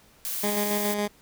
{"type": "noise", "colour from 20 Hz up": "blue", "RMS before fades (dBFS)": -31, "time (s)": [0.25, 0.94], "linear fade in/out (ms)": 0}
{"type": "tone with tremolo", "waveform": "15% pulse", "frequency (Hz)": 206.7, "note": "G#3", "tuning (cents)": -8, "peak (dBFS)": -18, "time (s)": [0.43, 1.08], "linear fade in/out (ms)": 10, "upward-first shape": "square", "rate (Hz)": 7.2, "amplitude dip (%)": 30}
{"effects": ["pink hiss -57 dBFS RMS until 1.21 s"]}